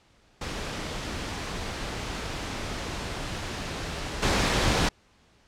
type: noise with level steps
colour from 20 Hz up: pink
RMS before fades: -33 / -23 dBFS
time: 0.41-4.89 s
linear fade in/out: 5 ms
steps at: 4.22 s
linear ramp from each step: 10 ms
effects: pink hiss -61 dBFS RMS until 5.47 s + low-pass 6000 Hz 12 dB/octave